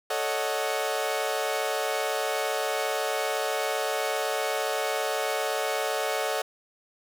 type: chord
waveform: sawtooth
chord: D# half-diminished seventh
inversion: second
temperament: equal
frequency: 440 / 554.4 / 622.3 / 740 Hz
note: A4 / C#5 / D#5 / F#5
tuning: 0 / 0 / 0 / 0 cents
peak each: -28 dBFS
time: 0.1-6.42 s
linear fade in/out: 5 ms
effects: none